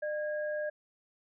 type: tone pair together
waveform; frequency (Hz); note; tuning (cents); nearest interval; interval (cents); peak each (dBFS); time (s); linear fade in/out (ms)
sine; 603.4 / 1638; D5 / G#6; +47 / -24; octave + perfect fourth; 1729; -32 / -40; 0.02-0.7; 10
effects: none